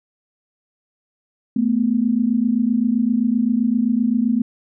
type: tone pair together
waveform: sine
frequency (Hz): 220 / 247.7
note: A3 / B3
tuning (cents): 0 / +5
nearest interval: major second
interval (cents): 205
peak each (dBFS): -18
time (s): 1.56-4.42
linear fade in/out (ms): 5
effects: none